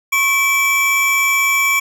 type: tone pair together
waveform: square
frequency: 1093.5 / 2317 Hz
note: C#6 / D7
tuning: -24 / -24 cents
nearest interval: octave + minor second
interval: 1300 cents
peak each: -21 / -14 dBFS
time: 0.12-1.8 s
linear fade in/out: 10 ms
effects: none